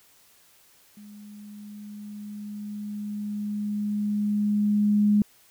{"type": "tone with level ramp", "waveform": "sine", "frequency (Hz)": 207.7, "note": "G#3", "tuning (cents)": 0, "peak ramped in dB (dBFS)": [-43, -16], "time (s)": [0.97, 5.22], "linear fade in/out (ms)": 2, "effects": ["white hiss -58 dBFS RMS until 5.5 s"]}